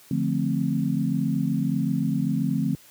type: chord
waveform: sine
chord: D minor seventh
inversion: none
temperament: equal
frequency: 146.83 / 174.61 / 220 / 261.6 Hz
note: D3 / F3 / A3 / C4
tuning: 0 / 0 / 0 / 0 cents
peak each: -27 dBFS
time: 0.11-2.75 s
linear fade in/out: 2 ms
effects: white hiss -52 dBFS RMS until 2.9 s + high-pass 60 Hz 12 dB/octave